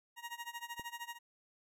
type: tone with tremolo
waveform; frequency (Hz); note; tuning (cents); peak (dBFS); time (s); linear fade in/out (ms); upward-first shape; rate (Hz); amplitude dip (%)
20% pulse; 944; A#5; +22; -35; 0.16-1.19; 50; sine; 13; 90
type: click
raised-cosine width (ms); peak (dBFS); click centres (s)
2; -36; 0.796
effects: none